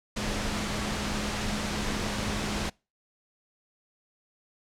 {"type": "tone in noise", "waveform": "sine", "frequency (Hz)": 208.8, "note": "G#3", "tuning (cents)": 10, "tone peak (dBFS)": -35, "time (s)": [0.16, 2.7], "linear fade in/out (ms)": 10, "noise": "pink", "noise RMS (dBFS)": -31, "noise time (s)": [0.16, 2.7], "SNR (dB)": -7, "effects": ["noise-tail reverb RT60 0.3 s tail -26 dB re dry", "low-pass 7000 Hz 12 dB/octave"]}